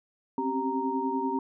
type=tone cluster; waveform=sine; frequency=260.4 / 270.6 / 387.9 / 930 Hz; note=C4 / C#4 / G4 / A#5; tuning=-8 / -42 / -18 / -4 cents; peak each=-33 / -32 / -33 / -30 dBFS; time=0.38-1.39 s; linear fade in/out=2 ms; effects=none